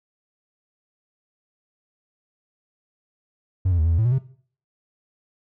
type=tone with pitch steps; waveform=triangle; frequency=93.3 / 87 / 78.4 / 83.5 / 82.7 / 111.2 / 122.2 / 132.6 Hz; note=F#2 / F2 / D#2 / E2 / E2 / A2 / B2 / C3; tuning=+15 / -6 / +14 / +23 / +6 / +19 / -18 / +23 cents; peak=-14 dBFS; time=3.65-4.186 s; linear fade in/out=10 ms; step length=67 ms; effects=noise-tail reverb RT60 0.5 s tail -19 dB re dry + tanh soft clip ceiling -11 dBFS